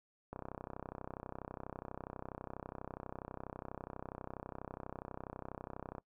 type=click train; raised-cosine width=1 ms; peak=-29 dBFS; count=183; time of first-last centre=0.33-5.982 s; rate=32.2 Hz; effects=noise-tail reverb RT60 0.1 s tail -21 dB re dry